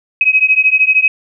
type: beating tone pair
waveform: sine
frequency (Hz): 2533 / 2546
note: D#7 / D#7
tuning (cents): +30 / +39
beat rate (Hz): 13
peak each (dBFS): -11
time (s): 0.21-1.08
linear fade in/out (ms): 2
effects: none